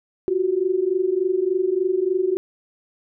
sine tone pair together, 356.1 / 379.5 Hz, F4 / F#4, +34 / +44 cents, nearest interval minor second, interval 110 cents, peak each -22 / -20 dBFS, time 0.28-2.37 s, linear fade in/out 0 ms, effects none

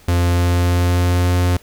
45% pulse tone with pitch glide, 87.31 to 88.99 Hz, F2 to F2, 0 to +33 cents, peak -13 dBFS, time 0.08-1.57 s, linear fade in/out 5 ms, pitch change +33 cents, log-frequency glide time 0.2-1.32 s, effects pink hiss -48 dBFS RMS until 1.62 s

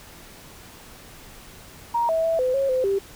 sine tone with pitch steps, 940 / 650 / 657 / 509 / 546 / 514 / 393.5 Hz, A#5 / E5 / E5 / C5 / C#5 / C5 / G4, +14 / -24 / -6 / -48 / -26 / -31 / +7 cents, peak -19 dBFS, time 1.94-2.99 s, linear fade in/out 10 ms, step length 150 ms, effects pink hiss -45 dBFS RMS until 3.15 s

